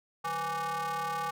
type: ring-modulated tone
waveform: square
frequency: 168.7 Hz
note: E3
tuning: 40 cents sharp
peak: -29 dBFS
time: 0.24-1.31 s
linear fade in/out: 10 ms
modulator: 994 Hz
effects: none